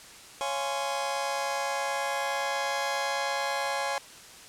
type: chord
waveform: sawtooth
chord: Db major seventh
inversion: none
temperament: just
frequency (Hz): 554.4 / 693 / 831.5 / 1039.4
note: Db5 / F5 / Ab5 / C6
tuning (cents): 0 / -14 / +2 / -12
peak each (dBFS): -29 / -33 / -28 / -32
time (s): 0.41-3.98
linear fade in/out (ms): 0
effects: white hiss -48 dBFS RMS until 4.48 s + low-pass 9000 Hz 12 dB/octave